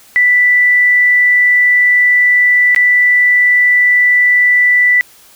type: tone with dropouts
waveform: sine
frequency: 1975.5 Hz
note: B6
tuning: in tune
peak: -6 dBFS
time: 0.16-5.01 s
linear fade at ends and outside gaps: 0 ms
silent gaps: 2.748-2.762 s
effects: white hiss -43 dBFS RMS until 5.35 s